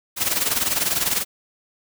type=noise with tremolo; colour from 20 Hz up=white; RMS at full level=-19 dBFS; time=0.16-1.25 s; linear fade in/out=50 ms; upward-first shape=sine; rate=20 Hz; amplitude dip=70%; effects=none